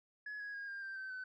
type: tone with pitch steps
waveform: sine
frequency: 1693 / 1662 / 1631.6 / 1601.7 / 1572.3 / 1543.5 / 1515.3 Hz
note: G#6 / G#6 / G#6 / G6 / G6 / G6 / F#6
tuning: +33 / +1 / -31 / +37 / +5 / -27 / +41 cents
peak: -40 dBFS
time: 0.26-1.24 s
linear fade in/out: 5 ms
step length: 140 ms
effects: tanh soft clip ceiling -40 dBFS